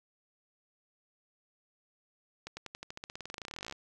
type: accelerating click train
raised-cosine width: 0.2 ms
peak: -24 dBFS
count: 30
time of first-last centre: 2.47-3.724 s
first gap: 100 ms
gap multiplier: 0.93
effects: none